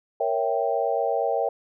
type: chord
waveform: sine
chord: A# diminished seventh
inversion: none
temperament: equal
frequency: 466.2 / 554.4 / 659.3 / 784 Hz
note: A#4 / C#5 / E5 / G5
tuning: 0 / 0 / 0 / 0 cents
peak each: -27 dBFS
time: 0.2-1.49 s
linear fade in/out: 5 ms
effects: none